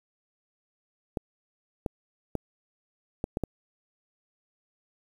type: clicks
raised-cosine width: 2 ms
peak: -15 dBFS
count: 6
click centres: 1.172 / 1.862 / 2.353 / 3.241 / 3.371 / 3.437 s
effects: 8-bit